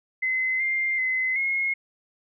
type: tone with pitch steps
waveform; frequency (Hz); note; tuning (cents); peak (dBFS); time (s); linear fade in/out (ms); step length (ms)
sine; 2047 / 2103 / 2043 / 2159; C7 / C7 / C7 / C#7; -38 / +8 / -42 / -46; -22; 0.22-1.74; 10; 380
effects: none

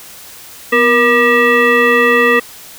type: tone with frequency modulation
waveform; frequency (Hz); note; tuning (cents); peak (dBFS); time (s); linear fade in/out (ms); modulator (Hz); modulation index
sine; 1197; D6; +33; -7; 0.72-2.4; 10; 723; 1.7
effects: white hiss -35 dBFS RMS until 2.78 s

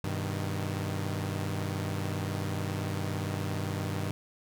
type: chord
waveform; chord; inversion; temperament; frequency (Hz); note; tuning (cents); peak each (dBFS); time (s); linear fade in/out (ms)
sawtooth; G augmented; none; equal with one note detuned; 98 / 125.27 / 155.56; G2 / B2 / D#3; 0 / +25 / 0; -29 / -35 / -32; 0.04-4.11; 0
effects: none

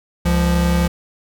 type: tone pair together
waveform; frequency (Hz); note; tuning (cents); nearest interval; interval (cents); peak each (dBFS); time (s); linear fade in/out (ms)
square; 68.48 / 173.7; C#2 / F3; -20 / -9; octave + major third; 1611; -18 / -17; 0.25-0.88; 10
effects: none

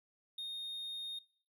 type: tone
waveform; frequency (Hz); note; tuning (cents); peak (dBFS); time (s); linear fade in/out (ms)
triangle; 3695; A#7; -16; -38; 0.38-1.19; 5
effects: noise-tail reverb RT60 0.5 s tail -22 dB re dry

